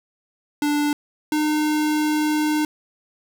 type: tone pair in turn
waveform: square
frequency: 293.7 / 303.9 Hz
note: D4 / D#4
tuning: 0 / -41 cents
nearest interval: minor second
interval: 59 cents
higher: second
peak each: -19 dBFS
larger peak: neither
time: 0.62-0.93 / 1.32-2.65 s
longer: second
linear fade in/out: 2 ms
effects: none